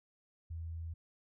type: tone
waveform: sine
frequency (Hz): 82.41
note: E2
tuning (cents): 0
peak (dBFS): -39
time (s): 0.5-0.94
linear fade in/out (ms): 10
effects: none